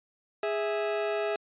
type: tone pair together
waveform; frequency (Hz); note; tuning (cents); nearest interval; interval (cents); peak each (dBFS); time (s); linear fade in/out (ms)
40% pulse; 413.9 / 657; G#4 / E5; -6 / -6; minor sixth; 800; -29 / -30; 0.43-1.36; 2
effects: resampled to 8000 Hz